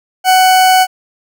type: tone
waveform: 40% pulse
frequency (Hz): 746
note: F#5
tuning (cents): +14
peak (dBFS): -5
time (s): 0.24-0.87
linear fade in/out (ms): 50
effects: none